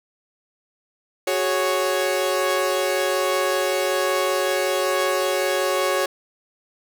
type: chord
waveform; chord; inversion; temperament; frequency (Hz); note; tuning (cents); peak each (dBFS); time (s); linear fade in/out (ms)
sawtooth; F# suspended second; none; equal; 370 / 415.3 / 554.4; F#4 / G#4 / C#5; 0 / 0 / 0; -21 / -23 / -18; 1.27-6.06; 5
effects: none